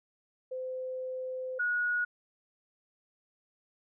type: tone pair in turn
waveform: sine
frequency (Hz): 514 / 1453.8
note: C5 / F#6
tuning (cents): -31 / -31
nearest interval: octave + tritone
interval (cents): 1800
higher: second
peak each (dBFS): -34 / -27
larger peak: second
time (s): 0.51-1.59 / 1.59-2.05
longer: first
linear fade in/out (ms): 10
effects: none